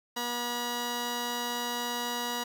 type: tone pair together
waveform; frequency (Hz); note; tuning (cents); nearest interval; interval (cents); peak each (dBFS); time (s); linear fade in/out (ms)
10% pulse; 241 / 964; B3 / B5; -42 / -42; 2 octaves; 2400; -26; 0.16-2.44; 10
effects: none